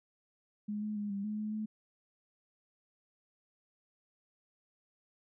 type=tone with pitch steps; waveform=sine; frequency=208.8 / 212.2 / 206.6 / 199 / 212 / 213.2 / 215.4 Hz; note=G#3 / G#3 / G#3 / G3 / G#3 / G#3 / A3; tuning=+10 / +38 / -9 / +26 / +36 / +46 / -37 cents; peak=-34 dBFS; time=0.68-1.66 s; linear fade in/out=10 ms; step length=140 ms; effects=none